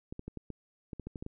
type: clicks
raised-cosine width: 3 ms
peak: -27 dBFS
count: 11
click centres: 0.125 / 0.194 / 0.28 / 0.373 / 0.503 / 0.932 / 0.997 / 1.07 / 1.158 / 1.225 / 1.264 s
effects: none